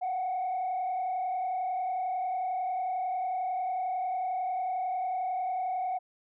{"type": "tone with frequency modulation", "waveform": "sine", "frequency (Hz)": 740, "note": "F#5", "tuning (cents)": 0, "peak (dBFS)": -27, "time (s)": [0.01, 5.99], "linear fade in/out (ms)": 20, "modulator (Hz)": 31.1, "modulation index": 0.74, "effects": ["tanh soft clip ceiling -26 dBFS"]}